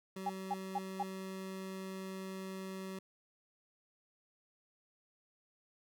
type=tone; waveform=25% pulse; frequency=190.1 Hz; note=F#3; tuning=47 cents sharp; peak=-38 dBFS; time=0.16-2.99 s; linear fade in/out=5 ms
type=tone bursts; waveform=sine; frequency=808 Hz; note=G#5; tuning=48 cents flat; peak=-32 dBFS; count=4; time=0.26-1.03 s; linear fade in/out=5 ms; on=35 ms; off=210 ms
effects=none